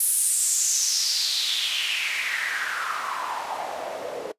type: noise with band-pass filter sweep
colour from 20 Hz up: white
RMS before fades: -26 dBFS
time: 0-4.32 s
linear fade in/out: 5 ms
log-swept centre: 11000 to 460 Hz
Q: 4.4
effects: noise-tail reverb RT60 0.1 s tail -20 dB re dry + resampled to 32000 Hz